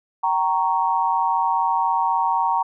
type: chord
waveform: sine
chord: G diminished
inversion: none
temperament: equal with one note detuned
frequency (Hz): 768.3 / 932.3 / 1108.7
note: G5 / Bb5 / Db6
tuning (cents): -35 / 0 / 0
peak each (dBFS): -24 / -19 / -25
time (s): 0.23-2.63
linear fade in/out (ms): 10
effects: none